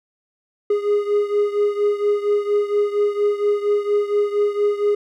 triangle beating tone pair, 411.2 / 415.5 Hz, G#4 / G#4, -17 / +1 cents, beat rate 4.3 Hz, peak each -16 / -20 dBFS, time 0.7-4.95 s, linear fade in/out 5 ms, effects none

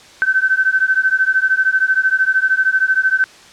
sine beating tone pair, 1528 / 1541 Hz, G6 / G6, -45 / -30 cents, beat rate 13 Hz, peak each -15 dBFS, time 0.22-3.24 s, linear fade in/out 0 ms, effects white hiss -42 dBFS RMS until 3.52 s + low-pass 6000 Hz 12 dB/octave

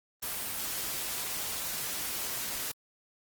white noise, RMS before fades -35 dBFS, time 0.22-2.72 s, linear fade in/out 10 ms, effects Opus 24 kbps

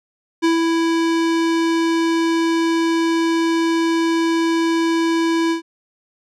square tone with ADSR envelope, 330.5 Hz, E4, 5 cents sharp, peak -13 dBFS, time 0.42-5.62 s, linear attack 25 ms, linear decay 130 ms, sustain -3 dB, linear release 110 ms, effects low-pass 6000 Hz 12 dB/octave

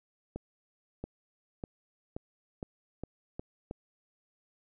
accelerating click train, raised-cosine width 2 ms, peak -24 dBFS, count 8, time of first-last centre 0.36-3.711 s, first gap 680 ms, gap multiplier 0.88, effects none

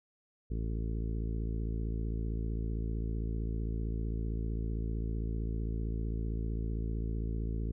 harmonic tone, 55.5 Hz, A1, 16 cents sharp, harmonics 1 / 2 / 3 / 4 / 5 / 6 / 7 / 8, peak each -33 / -39 / -43 / -45 / -47 / -49 / -50 / -51 dBFS, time 0.5-7.72 s, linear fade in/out 10 ms, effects none

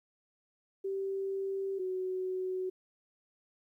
sine tone pair in turn, 388.8 / 371.8 Hz, G4 / F#4, -14 / +8 cents, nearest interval minor second, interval 78 cents, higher first, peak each -32 / -32 dBFS, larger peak neither, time 0.84-1.79 / 1.79-2.7 s, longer first, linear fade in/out 10 ms, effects 12-bit

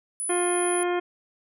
sine tone, 9956 Hz, D#9, in tune, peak -27 dBFS, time 0.2-0.83 s, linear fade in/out 0 ms
harmonic tone, 353.8 Hz, F4, 23 cents sharp, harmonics 1 / 2 / 3 / 4 / 5 / 6 / 7 / 9, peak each -24 / -30 / -34 / -36 / -38 / -40 / -41 / -43 dBFS, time 0.29-1 s, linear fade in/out 10 ms
effects none

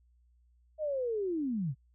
sine linear sweep, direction down, 633 to 117.3 Hz, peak -30 dBFS, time 0.78-1.75 s, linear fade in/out 50 ms, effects added 60 Hz sine -63 dBFS peak until 1.94 s

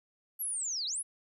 sine linear two-way sweep, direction down then up, 11840 to 3729 to 11170 Hz, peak -32 dBFS, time 0.39-1.03 s, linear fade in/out 20 ms, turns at 0.86 s, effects none

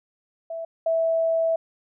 sine tone pair in turn, 659.3 / 655.5 Hz, E5 / E5, 0 / -10 cents, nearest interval unison, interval 10 cents, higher first, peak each -29 / -19 dBFS, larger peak second, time 0.5-0.65 / 0.86-1.56 s, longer second, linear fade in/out 5 ms, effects none

